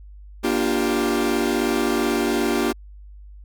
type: chord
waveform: 40% pulse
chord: G minor seventh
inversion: first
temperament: equal with one note detuned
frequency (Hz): 237.4 / 293.7 / 349.2 / 392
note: Bb3 / D4 / F4 / G4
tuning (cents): +32 / 0 / 0 / 0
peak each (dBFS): -24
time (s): 0.43-2.73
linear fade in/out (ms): 20
effects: added 50 Hz sine -39 dBFS peak until 3.44 s